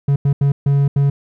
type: tone bursts at uneven times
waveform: triangle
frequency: 140.5 Hz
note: C#3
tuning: 24 cents sharp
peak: -9 dBFS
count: 5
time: 0.08-0.16 / 0.25-0.33 / 0.41-0.52 / 0.66-0.88 / 0.96-1.1 s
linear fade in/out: 5 ms
effects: none